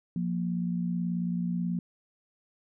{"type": "tone pair together", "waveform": "sine", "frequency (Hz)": [176.04, 234.5], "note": ["F3", "A#3"], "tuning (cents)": [14, 11], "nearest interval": "perfect fourth", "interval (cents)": 497, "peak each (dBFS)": [-28, -34], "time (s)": [0.16, 1.79], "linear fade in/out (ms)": 2, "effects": []}